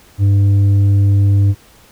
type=tone with tanh clipping; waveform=sine; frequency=99.7 Hz; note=G2; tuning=30 cents sharp; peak=-9 dBFS; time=0.18-1.55 s; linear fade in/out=50 ms; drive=5 dB; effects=pink hiss -46 dBFS RMS until 1.91 s